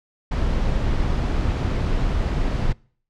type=noise; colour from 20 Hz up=brown; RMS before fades=-21 dBFS; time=0.31-2.73 s; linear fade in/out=10 ms; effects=noise-tail reverb RT60 0.5 s tail -25 dB re dry + low-pass 5000 Hz 12 dB/octave